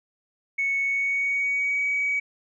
sine tone with pitch glide, 2213 to 2267 Hz, C#7 to C#7, -3 to +38 cents, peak -21 dBFS, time 0.58-2.2 s, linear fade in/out 10 ms, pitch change +41 cents, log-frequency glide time 0.8-1.85 s, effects tanh soft clip ceiling -17 dBFS

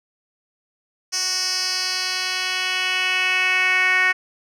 10% pulse tone with band-pass filter sweep, 370 Hz, F#4, in tune, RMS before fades -21 dBFS, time 1.12-4.13 s, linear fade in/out 20 ms, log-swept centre 5800 to 2000 Hz, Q 3.2, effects none

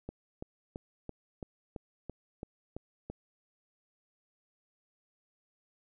click train, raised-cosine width 2 ms, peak -26 dBFS, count 10, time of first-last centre 0.09-3.1 s, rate 2.99 Hz, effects none

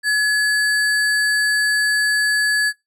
sine tone with sample-and-hold, 1700 Hz, G#6, 40 cents sharp, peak -14 dBFS, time 0.03-2.73 s, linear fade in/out 50 ms, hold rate 6300 Hz, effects noise-tail reverb RT60 0.2 s tail -25 dB re dry + low-pass 11000 Hz 12 dB/octave

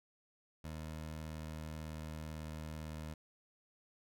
20% pulse tone with pitch glide, 78.4 to 77.77 Hz, D#2 to D#2, +14 to 0 cents, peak -38 dBFS, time 0.64-3.14 s, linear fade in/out 5 ms, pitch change -14 cents, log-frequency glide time 0.98-3.02 s, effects none

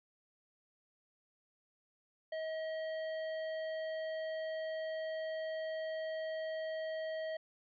sine tone with tanh clipping, 636 Hz, D#5, 38 cents sharp, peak -39 dBFS, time 2.32-7.37 s, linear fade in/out 5 ms, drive 14 dB, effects resampled to 11025 Hz

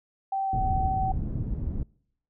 sine tone with pitch glide, 777 to 762.8 Hz, G5 to G5, -16 to -47 cents, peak -25 dBFS, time 0.32-1.12 s, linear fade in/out 5 ms, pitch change -31 cents, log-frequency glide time 0.44-0.59 s
pink low-pass noise, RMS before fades -29 dBFS, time 0.53-1.83 s, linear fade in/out 2 ms, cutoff 170 Hz, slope 12 dB/octave
effects noise-tail reverb RT60 0.7 s tail -26 dB re dry

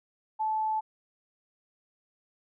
sine tone, 870 Hz, A5, 20 cents flat, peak -26 dBFS, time 0.39-0.81 s, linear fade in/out 20 ms, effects none

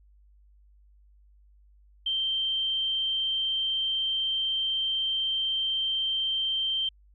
sine tone, 3136 Hz, G7, in tune, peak -25 dBFS, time 2.06-6.89 s, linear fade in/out 5 ms, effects added 50 Hz sine -55 dBFS peak until 7.14 s

